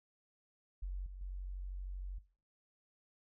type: tone with level steps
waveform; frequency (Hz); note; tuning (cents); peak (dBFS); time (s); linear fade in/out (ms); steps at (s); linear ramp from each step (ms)
sine; 46.38; F#1; +5; -37 / -44 / -39; 0.82-2.19; 10; 1.06 / 1.21; 5
effects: noise-tail reverb RT60 0.4 s tail -19 dB re dry